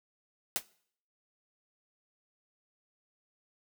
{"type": "noise with exponential decay", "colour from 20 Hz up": "white", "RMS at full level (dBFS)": -26, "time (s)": [0.56, 0.63], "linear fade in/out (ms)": 0, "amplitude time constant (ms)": 15, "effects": ["noise-tail reverb RT60 0.6 s tail -22 dB re dry"]}